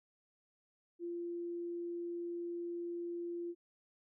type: tone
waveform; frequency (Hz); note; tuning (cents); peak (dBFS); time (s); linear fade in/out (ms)
sine; 344.8; F4; -22; -38; 0.99-3.55; 50
effects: none